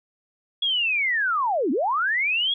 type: linear two-way sweep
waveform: sine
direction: down then up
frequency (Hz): 3377 to 233.1 to 3377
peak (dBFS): -20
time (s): 0.62-2.54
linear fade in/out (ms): 5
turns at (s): 1.71
effects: none

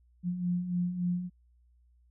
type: beating tone pair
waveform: sine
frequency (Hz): 174.61 / 178.11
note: F3 / F3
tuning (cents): 0 / +34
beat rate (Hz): 3.5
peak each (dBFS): -36 / -29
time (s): 0.23-1.3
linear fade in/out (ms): 50
effects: added 60 Hz sine -61 dBFS peak until 2.1 s

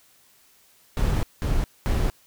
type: noise bursts at uneven times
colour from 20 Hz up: brown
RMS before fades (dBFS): -22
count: 3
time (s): 0.97-1.23 / 1.42-1.64 / 1.86-2.1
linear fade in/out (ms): 0
effects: white hiss -58 dBFS RMS until 2.26 s

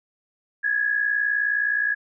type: tone pair together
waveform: sine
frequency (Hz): 1661.4 / 1721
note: G#6 / A6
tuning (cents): 0 / -39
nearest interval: minor second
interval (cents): 61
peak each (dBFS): -21 / -26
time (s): 0.63-1.95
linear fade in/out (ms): 20
effects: none

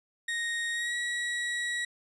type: tone with pitch glide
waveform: 35% pulse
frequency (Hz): 1864.7 to 1920.4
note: A#6 to B6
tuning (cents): 0 to -49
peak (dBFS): -28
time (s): 0.28-1.85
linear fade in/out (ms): 5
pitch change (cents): +51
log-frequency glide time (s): 0.72-0.95
effects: resampled to 24000 Hz

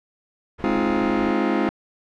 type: noise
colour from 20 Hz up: pink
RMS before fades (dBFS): -36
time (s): 0.58-1.33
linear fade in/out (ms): 20
type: chord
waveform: sawtooth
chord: F minor seventh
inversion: first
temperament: just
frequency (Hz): 209.5 / 261.9 / 314.3 / 349.2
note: Ab3 / C4 / Eb4 / F4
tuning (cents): +15 / +2 / +18 / 0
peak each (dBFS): -20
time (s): 0.64-1.69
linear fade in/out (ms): 0
effects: low-pass 2000 Hz 12 dB/octave

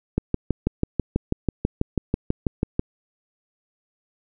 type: click train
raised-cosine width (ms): 3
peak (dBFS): -7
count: 17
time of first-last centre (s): 0.18-2.794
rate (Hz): 6.12
effects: none

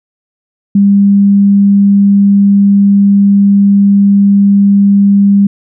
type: tone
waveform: sine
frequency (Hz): 200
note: G3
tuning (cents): +35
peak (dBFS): -3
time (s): 0.75-5.47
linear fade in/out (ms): 5
effects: none

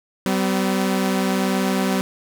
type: tone pair together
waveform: sawtooth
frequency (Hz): 191.7 / 252.9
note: G3 / B3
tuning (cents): -38 / +41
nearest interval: perfect fourth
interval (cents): 479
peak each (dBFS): -16 / -19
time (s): 0.26-2.01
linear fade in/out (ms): 0
effects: none

